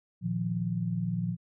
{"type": "chord", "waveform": "sine", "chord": "Bb suspended fourth", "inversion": "none", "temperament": "just", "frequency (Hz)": [116.54, 155.39, 174.81], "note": ["Bb2", "Eb3", "F3"], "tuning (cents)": [0, -2, 2], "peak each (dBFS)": [-33, -36, -30], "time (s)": [0.21, 1.37], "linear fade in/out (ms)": 50, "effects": []}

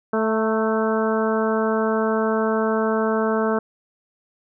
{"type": "harmonic tone with a mistuned harmonic", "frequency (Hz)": 220, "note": "A3", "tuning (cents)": 0, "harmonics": [1, 2, 3, 4, 5, 6, 7], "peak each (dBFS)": [-23, -22, -26, -30, -30, -29, -32], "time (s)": [0.13, 3.59], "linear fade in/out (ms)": 5, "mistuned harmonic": 4, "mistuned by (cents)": 26, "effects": []}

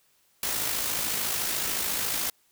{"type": "noise with amplitude modulation", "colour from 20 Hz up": "white", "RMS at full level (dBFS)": -27, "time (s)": [0.43, 2.3], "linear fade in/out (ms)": 2, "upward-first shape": "sine", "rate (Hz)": 53.9, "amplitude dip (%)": 40, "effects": ["white hiss -66 dBFS RMS until 2.51 s"]}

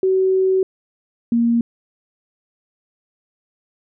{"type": "tone pair in turn", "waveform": "sine", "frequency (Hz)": [378, 234.1], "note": ["F#4", "A#3"], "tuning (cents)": [37, 8], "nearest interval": "minor sixth", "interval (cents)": 829, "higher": "first", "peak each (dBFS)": -13, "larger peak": "neither", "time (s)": [[0.03, 0.63], [1.32, 1.61]], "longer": "first", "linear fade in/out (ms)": 2, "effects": []}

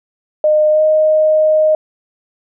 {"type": "tone with pitch glide", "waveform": "sine", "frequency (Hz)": [611, 620.6], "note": ["D#5", "D#5"], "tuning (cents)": [-32, -5], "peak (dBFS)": -8, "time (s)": [0.44, 1.75], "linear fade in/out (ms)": 2, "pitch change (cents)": 27, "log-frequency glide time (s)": [0.7, 0.82], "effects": []}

